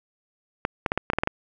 clicks, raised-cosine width 0.5 ms, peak -7 dBFS, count 9, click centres 0.651 / 0.862 / 0.919 / 0.976 / 1.101 / 1.134 / 1.186 / 1.235 / 1.274 s, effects none

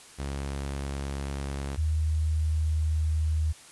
sawtooth / sine tone pair in turn, 69.3 / 78.23 Hz, C#2 / D#2, 0 / +10 cents, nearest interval major second, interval 210 cents, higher second, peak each -27 / -23 dBFS, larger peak second, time 0.18-1.77 / 1.77-3.53 s, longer second, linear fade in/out 20 ms, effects white hiss -50 dBFS RMS until 3.71 s + resampled to 24000 Hz

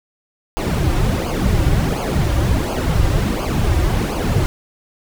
brown noise with flanger, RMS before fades -17 dBFS, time 0.57-4.46 s, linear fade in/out 0 ms, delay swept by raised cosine 0.52 to 4.72 ms, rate 1.4 Hz, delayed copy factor -0.75, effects none

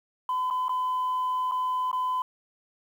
sine tone with dropouts, 1013 Hz, B5, 44 cents sharp, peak -23 dBFS, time 0.29-2.22 s, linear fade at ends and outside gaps 2 ms, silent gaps 0.502-0.508 / 0.683-0.693 / 1.513-1.519 / 1.915-1.929 s, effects tanh soft clip ceiling -22 dBFS + 9-bit

